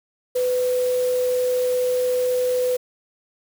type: tone in noise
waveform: sine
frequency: 501 Hz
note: B4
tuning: 25 cents sharp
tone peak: -18 dBFS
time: 0.35-2.77 s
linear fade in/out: 10 ms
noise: white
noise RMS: -36 dBFS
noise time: 0.35-2.77 s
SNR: +15 dB
effects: none